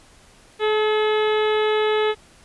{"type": "harmonic tone with a mistuned harmonic", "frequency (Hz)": 428.1, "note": "A4", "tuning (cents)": -47, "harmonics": [1, 2, 3, 4, 5, 6, 7, 8, 9], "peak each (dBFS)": [-18, -27, -29, -31, -32, -36, -35, -34, -36], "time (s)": [0.59, 2.15], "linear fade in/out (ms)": 50, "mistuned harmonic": 2, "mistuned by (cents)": 21, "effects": ["pink hiss -51 dBFS RMS until 2.44 s", "resampled to 24000 Hz"]}